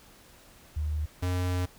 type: tone pair in turn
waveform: sine / square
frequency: 75.9 / 90.26 Hz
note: D#2 / F#2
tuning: -42 / -42 cents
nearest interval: minor third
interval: 300 cents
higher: second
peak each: -27 dBFS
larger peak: neither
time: 0.76-1.06 / 1.22-1.66 s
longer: second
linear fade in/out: 10 ms
effects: pink hiss -55 dBFS RMS until 1.78 s